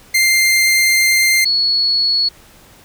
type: tone pair in turn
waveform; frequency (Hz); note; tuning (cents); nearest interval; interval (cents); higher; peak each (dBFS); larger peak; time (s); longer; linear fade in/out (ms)
sawtooth / sine; 2097 / 4380; C7 / C#8; +3 / -22; octave + minor second; 1275; second; -7 / -12; first; 0.14-1.45 / 1.45-2.29; first; 10
effects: pink hiss -45 dBFS RMS until 2.84 s